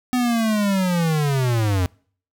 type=linear sweep; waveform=square; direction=down; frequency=252.8 to 87.31 Hz; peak=-18 dBFS; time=0.13-1.86 s; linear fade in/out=0 ms; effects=noise-tail reverb RT60 0.5 s tail -26 dB re dry